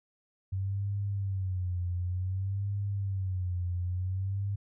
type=tone with vibrato; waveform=sine; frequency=94.5 Hz; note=F#2; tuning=37 cents sharp; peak=-29 dBFS; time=0.52-4.56 s; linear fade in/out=10 ms; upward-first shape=sine; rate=0.55 Hz; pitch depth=110 cents each way; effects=none